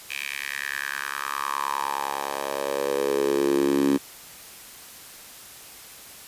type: tone with high-pass filter sweep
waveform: 10% pulse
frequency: 69.8 Hz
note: C#2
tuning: 13 cents sharp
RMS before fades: -26 dBFS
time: 0.09-3.98 s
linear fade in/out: 20 ms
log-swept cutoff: 2500 to 270 Hz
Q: 4.6
effects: white hiss -44 dBFS RMS until 6.27 s + resampled to 32000 Hz